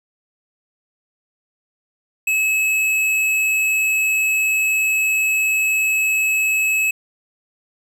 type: tone with tanh clipping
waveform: sine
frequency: 2583 Hz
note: E7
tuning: 36 cents flat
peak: -17 dBFS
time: 2.27-6.91 s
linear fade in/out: 5 ms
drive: 15 dB
effects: none